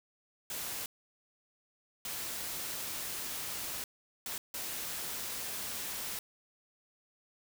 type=noise bursts at uneven times; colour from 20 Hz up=white; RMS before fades=-39 dBFS; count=4; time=0.5-0.86 / 2.05-3.84 / 4.26-4.38 / 4.54-6.19 s; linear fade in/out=2 ms; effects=none